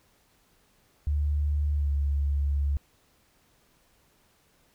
sine tone with pitch glide, 73.42 to 71 Hz, D2 to C#2, 0 to +42 cents, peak -23 dBFS, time 1.07-2.77 s, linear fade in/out 0 ms, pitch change -58 cents, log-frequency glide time 1.74-1.91 s, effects pink hiss -65 dBFS RMS until 4.74 s

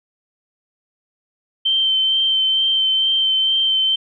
sine tone with vibrato, 3111 Hz, G7, 14 cents flat, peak -14 dBFS, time 1.65-3.96 s, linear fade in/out 10 ms, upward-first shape sine, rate 2.2 Hz, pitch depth 15 cents each way, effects none

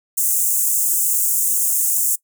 pink high-pass noise, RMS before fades -18 dBFS, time 0.17-2.16 s, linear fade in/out 10 ms, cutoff 7000 Hz, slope 48 dB/octave, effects noise-tail reverb RT60 0.1 s tail -22 dB re dry

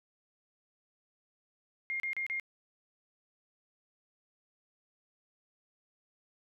sine tone bursts, 2125 Hz, C7, 26 cents sharp, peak -32 dBFS, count 4, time 1.9-2.398 s, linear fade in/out 0 ms, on 99 ms, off 34 ms, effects none

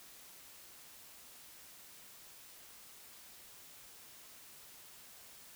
silence, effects white hiss -56 dBFS RMS until 5.55 s

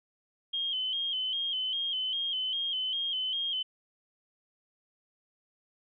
sine tone with vibrato, 3136 Hz, G7, in tune, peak -29 dBFS, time 0.53-3.63 s, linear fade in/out 10 ms, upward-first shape square, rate 2.5 Hz, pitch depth 54 cents each way, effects none

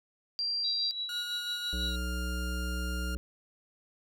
sine tone, 4733 Hz, D8, 13 cents sharp, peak -29 dBFS, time 0.39-0.91 s, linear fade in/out 0 ms
sine tone with tremolo, 3912 Hz, B7, 17 cents flat, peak -31 dBFS, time 0.64-1.96 s, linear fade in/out 5 ms, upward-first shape sine, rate 6 Hz, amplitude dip 55%
sawtooth tone with pitch glide, 1436 to 1404 Hz, F6 to F6, +48 to +9 cents, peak -35 dBFS, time 1.09-3.15 s, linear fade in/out 2 ms, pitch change -39 cents, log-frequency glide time 1.87-1.96 s
harmonic tone, 61.74 Hz, B1, in tune, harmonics 1 / 3 / 5 / 7 / 9, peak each -32 / -41 / -45 / -49 / -51 dBFS, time 1.73-3.17 s, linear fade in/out 0 ms
effects none

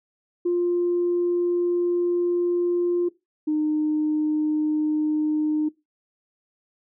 sine tone pair in turn, 350.5 / 305.6 Hz, F4 / D#4, +6 / -31 cents, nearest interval major second, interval 237 cents, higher first, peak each -18 / -19 dBFS, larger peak first, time 0.45-3.09 / 3.47-5.69 s, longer first, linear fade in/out 10 ms, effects noise-tail reverb RT60 0.2 s tail -19 dB re dry + tanh soft clip ceiling -15 dBFS

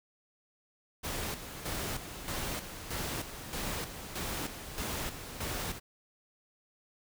pink noise with tremolo, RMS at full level -36 dBFS, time 1.03-5.8 s, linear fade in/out 20 ms, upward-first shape square, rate 1.6 Hz, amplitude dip 60%, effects none

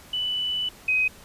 sine tone pair in turn, 2981 / 2519 Hz, F#7 / D#7, +12 / +21 cents, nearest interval minor third, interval 291 cents, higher first, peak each -24 / -19 dBFS, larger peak second, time 0.13-0.69 / 0.88-1.08 s, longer first, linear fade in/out 5 ms, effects pink hiss -48 dBFS RMS until 1.24 s + resampled to 32000 Hz

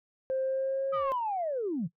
sine tone with pitch glide, 527 to 542.4 Hz, C5 to C#5, +12 to -38 cents, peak -26 dBFS, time 0.3-1.12 s, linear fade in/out 0 ms, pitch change +50 cents, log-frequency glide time 0.42-0.91 s
sine linear sweep, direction down, 1276 to 141.8 Hz, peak -28 dBFS, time 0.92-1.88 s, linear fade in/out 20 ms
effects noise-tail reverb RT60 0.1 s tail -19 dB re dry + tanh soft clip ceiling -23 dBFS

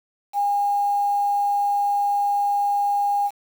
sine tone with quantisation, 812 Hz, G#5, 39 cents flat, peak -18 dBFS, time 0.33-3.31 s, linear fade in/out 50 ms, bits 7, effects none

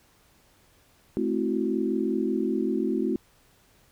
sine chord, F# half-diminished seventh, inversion first, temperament equal with one note detuned, 216.3 / 261.6 / 329.6 / 370 Hz, A3 / C4 / E4 / F#4, -29 / 0 / 0 / 0 cents, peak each -29 dBFS, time 1.17-3.16 s, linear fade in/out 0 ms, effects pink hiss -61 dBFS RMS until 3.91 s

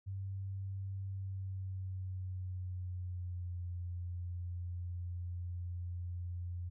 sine tone with pitch glide, 96.7 to 88.16 Hz, G2 to F2, -23 to +17 cents, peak -38 dBFS, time 0.06-6.7 s, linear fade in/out 20 ms, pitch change -160 cents, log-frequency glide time 1.08-3.62 s, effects none

